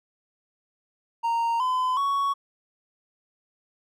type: tone with pitch steps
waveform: triangle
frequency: 927 / 1016.8 / 1115.2 Hz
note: A#5 / C6 / C#6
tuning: -10 / -50 / +10 cents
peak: -20 dBFS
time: 1.23-2.34 s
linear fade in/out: 20 ms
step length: 370 ms
effects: none